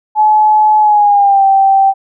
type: tone with pitch glide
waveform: sine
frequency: 855 to 779.5 Hz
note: A5 to G5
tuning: -50 to -10 cents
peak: -5 dBFS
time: 0.15-1.94 s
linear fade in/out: 50 ms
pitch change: -160 cents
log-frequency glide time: 0.79-1.45 s
effects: none